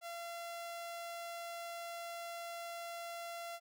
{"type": "tone", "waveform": "sawtooth", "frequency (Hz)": 683, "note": "F5", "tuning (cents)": -39, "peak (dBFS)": -39, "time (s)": [0.01, 3.6], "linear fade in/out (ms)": 50, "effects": []}